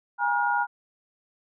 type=tone cluster; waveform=sine; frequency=821 / 952 / 1427 Hz; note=G#5 / A#5 / F6; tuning=-20 / +36 / +37 cents; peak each=-26 dBFS; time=0.18-0.67 s; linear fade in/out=50 ms; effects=none